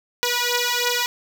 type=beating tone pair; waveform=5% pulse; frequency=484.2 / 487.3 Hz; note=B4 / B4; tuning=-34 / -23 cents; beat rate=3.1 Hz; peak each=-11 dBFS; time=0.23-1.06 s; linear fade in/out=0 ms; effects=none